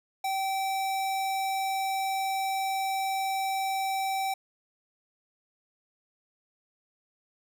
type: tone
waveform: square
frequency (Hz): 773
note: G5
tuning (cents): -24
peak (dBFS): -28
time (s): 0.24-4.34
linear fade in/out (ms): 5
effects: none